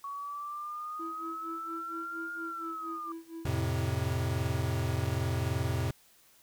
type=linear two-way sweep; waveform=sine; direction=up then down; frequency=1117 to 1415 to 1182 Hz; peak=-36 dBFS; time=0.04-3.12 s; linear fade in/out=2 ms; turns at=2.35 s
type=tone with tremolo; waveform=triangle; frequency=329.6 Hz; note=E4; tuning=in tune; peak=-36 dBFS; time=0.99-4.21 s; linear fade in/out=10 ms; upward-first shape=sine; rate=4.3 Hz; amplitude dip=90%
type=chord; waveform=square; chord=F major; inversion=none; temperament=equal; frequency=87.31 / 110 / 130.81 Hz; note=F2 / A2 / C3; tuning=0 / 0 / 0 cents; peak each=-34 dBFS; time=3.45-5.91 s; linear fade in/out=5 ms
effects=white hiss -62 dBFS RMS until 6.42 s